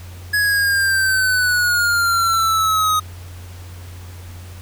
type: exponential sweep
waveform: square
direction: down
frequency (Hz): 1684 to 1250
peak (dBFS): -15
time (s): 0.33-3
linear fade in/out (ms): 10
effects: added 89 Hz sine -33 dBFS peak until 4.61 s + pink hiss -43 dBFS RMS until 4.61 s